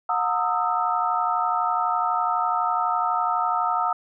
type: tone cluster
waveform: sine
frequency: 723 / 912 / 1245 / 1317 Hz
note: F#5 / A#5 / D#6 / E6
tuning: -40 / -38 / +1 / -2 cents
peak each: -26 dBFS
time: 0.09-3.93 s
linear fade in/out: 5 ms
effects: none